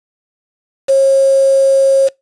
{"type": "tone with quantisation", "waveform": "sine", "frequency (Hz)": 541, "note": "C#5", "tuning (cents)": -42, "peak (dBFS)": -6, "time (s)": [0.88, 2.09], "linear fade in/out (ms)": 20, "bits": 4, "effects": ["noise-tail reverb RT60 0.2 s tail -25 dB re dry", "resampled to 22050 Hz"]}